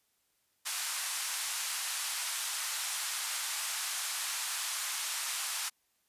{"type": "band-pass noise", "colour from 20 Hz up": "white", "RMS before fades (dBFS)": -36, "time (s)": [0.65, 5.7], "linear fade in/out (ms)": 20, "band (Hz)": [870, 11000], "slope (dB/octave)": 24, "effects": ["white hiss -75 dBFS RMS until 6.08 s", "resampled to 32000 Hz"]}